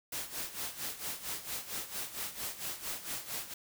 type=noise with tremolo; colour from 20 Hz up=white; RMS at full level=-37 dBFS; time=0.12-3.54 s; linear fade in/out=5 ms; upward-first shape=sine; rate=4.4 Hz; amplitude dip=75%; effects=none